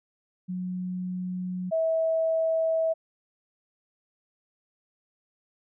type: tone pair in turn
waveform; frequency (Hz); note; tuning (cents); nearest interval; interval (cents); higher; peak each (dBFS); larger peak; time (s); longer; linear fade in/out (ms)
sine; 182.3 / 648.5; F#3 / E5; -25 / -28; octave + minor seventh; 2197; second; -29 / -22; second; 0.48-1.71 / 1.71-2.94; neither; 20
effects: none